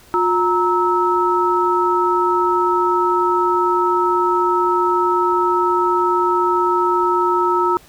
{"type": "tone cluster", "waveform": "sine", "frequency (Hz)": [356.5, 932, 1301], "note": ["F4", "A#5", "E6"], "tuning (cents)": [36, -1, -23], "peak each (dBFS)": -18, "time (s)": [0.14, 7.77], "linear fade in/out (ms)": 0, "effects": ["pink hiss -47 dBFS RMS until 7.88 s"]}